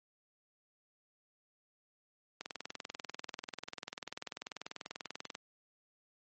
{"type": "click train", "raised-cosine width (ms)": 0.2, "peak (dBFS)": -23, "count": 61, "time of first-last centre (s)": [2.41, 5.351], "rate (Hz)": 20.4, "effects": ["high-pass 200 Hz 12 dB/octave", "MP3 32 kbps"]}